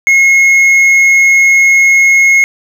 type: tone with hard clipping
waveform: triangle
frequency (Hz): 2165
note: C#7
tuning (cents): -41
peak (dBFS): -5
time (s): 0.07-2.44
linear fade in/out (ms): 0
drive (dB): 7
effects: none